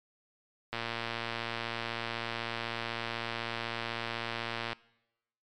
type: click train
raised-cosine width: 0.3 ms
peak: -18 dBFS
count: 465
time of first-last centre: 0.73-4.73 s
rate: 116 Hz
effects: noise-tail reverb RT60 0.9 s tail -22 dB re dry + MP3 96 kbps